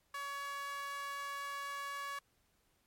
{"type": "tone with high-pass filter", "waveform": "sawtooth", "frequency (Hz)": 563, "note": "C#5", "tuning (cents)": 27, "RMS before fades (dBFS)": -42, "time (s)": [0.14, 2.19], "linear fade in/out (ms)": 5, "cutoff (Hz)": 1300, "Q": 4.8, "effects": ["pink hiss -75 dBFS RMS until 2.86 s", "MP3 64 kbps"]}